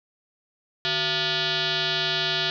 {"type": "tone with frequency modulation", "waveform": "sine", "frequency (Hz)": 152, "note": "D#3", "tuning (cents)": -40, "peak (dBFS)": -22, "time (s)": [0.85, 2.5], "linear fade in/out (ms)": 0, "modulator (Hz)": 528, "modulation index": 8, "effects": []}